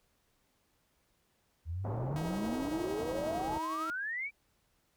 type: exponential sweep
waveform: sine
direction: up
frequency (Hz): 77.78 to 2365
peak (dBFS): -34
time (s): 1.65-4.31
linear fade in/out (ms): 50
type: low-pass noise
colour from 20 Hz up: white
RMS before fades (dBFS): -41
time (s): 1.84-3.59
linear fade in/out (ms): 10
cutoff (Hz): 830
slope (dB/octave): 24
type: tone with tremolo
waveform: sawtooth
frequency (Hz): 318.7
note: D#4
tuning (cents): +42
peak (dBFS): -34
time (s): 2.16-3.9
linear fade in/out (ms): 0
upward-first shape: triangle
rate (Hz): 11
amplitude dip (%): 30
effects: pink hiss -74 dBFS RMS until 4.96 s